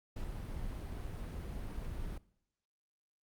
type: noise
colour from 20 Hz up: brown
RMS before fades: -41 dBFS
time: 0.16-2.18 s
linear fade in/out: 5 ms
effects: noise-tail reverb RT60 0.8 s tail -22 dB re dry + Opus 48 kbps